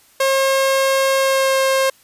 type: tone with pitch glide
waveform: sawtooth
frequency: 538 to 533.7 Hz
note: C5 to C5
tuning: +48 to +34 cents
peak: -10 dBFS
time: 0.2-1.9 s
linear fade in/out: 5 ms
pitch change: -14 cents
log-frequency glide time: 1.18-1.58 s
effects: white hiss -52 dBFS RMS until 2.03 s + resampled to 32000 Hz